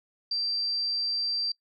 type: tone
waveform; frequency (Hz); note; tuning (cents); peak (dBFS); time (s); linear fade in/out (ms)
sine; 4699; D8; 0; -26; 0.31-1.52; 5
effects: noise-tail reverb RT60 0.1 s tail -22 dB re dry